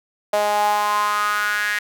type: tone with high-pass filter sweep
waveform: sawtooth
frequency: 207.8 Hz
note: G#3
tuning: 1 cent sharp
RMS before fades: -20 dBFS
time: 0.33-1.79 s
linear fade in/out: 5 ms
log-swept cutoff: 660 to 1800 Hz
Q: 6.2
effects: none